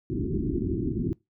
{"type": "low-pass noise", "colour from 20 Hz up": "white", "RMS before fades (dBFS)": -28, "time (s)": [0.1, 1.13], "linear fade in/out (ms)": 0, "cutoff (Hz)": 380, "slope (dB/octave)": 96, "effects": ["noise-tail reverb RT60 0.2 s tail -23 dB re dry"]}